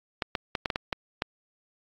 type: clicks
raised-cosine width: 0.3 ms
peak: -11 dBFS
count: 8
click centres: 0.222 / 0.352 / 0.552 / 0.658 / 0.702 / 0.759 / 0.928 / 1.221 s
effects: AAC 48 kbps